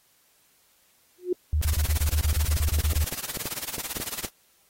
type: tone with exponential growth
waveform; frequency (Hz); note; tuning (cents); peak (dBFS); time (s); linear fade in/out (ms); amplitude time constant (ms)
sine; 360; F#4; -47; -18; 1.18-1.33; 5; 32
type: tone bursts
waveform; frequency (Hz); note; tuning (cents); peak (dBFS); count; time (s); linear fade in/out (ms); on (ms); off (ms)
sine; 75.7; D#2; -47; -20; 13; 1.53-3.043; 0; 85; 34
type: noise with tremolo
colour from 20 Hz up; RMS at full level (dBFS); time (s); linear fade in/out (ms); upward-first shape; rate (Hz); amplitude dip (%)
white; -30; 1.62-4.29; 10; sine; 18; 95
type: clicks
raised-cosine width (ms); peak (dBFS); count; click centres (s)
2; -22; 9; 2.787 / 2.933 / 3.125 / 3.372 / 3.456 / 3.782 / 3.969 / 4.001 / 4.248
effects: white hiss -63 dBFS RMS until 4.69 s + AAC 48 kbps